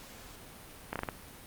slowing click train, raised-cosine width 0.5 ms, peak -18 dBFS, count 5, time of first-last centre 0.93-1.088 s, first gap 27 ms, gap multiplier 1.26, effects pink hiss -50 dBFS RMS until 1.46 s + Opus 48 kbps

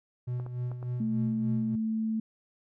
triangle tone with tremolo, 123.47 Hz, B2, in tune, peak -27 dBFS, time 0.27-1.76 s, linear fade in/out 10 ms, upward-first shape sine, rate 3.4 Hz, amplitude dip 60%
clicks, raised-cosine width 1 ms, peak -31 dBFS, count 4, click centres 0.399 / 0.464 / 0.716 / 0.828 s
sine tone, 220.9 Hz, A3, 7 cents sharp, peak -27 dBFS, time 1-2.2 s, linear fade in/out 5 ms
effects none

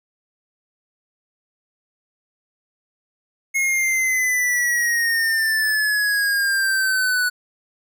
square exponential sweep, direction down, 2169 to 1474 Hz, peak -18 dBFS, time 3.54-7.3 s, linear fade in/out 20 ms, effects none

